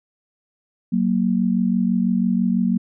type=tone pair together; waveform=sine; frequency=187.05 / 233.1 Hz; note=F#3 / A#3; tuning=+19 / 0 cents; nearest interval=major third; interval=381 cents; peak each=-19 dBFS; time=0.92-2.78 s; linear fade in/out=10 ms; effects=none